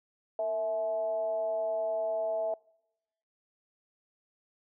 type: tone with frequency modulation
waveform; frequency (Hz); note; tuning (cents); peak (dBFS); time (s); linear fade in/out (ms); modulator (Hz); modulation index
sine; 654; E5; -14; -28; 0.39-2.54; 2; 199; 0.43
effects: noise-tail reverb RT60 0.9 s tail -25 dB re dry